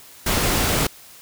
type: noise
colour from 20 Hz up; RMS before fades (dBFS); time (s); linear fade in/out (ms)
pink; -20; 0.26-0.87; 5
effects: white hiss -45 dBFS RMS until 1.21 s